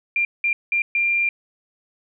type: tone bursts at uneven times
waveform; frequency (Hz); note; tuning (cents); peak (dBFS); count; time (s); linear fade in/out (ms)
sine; 2386; D7; +27; -17; 4; 0.16-0.25 / 0.44-0.53 / 0.72-0.82 / 0.95-1.29; 2
effects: none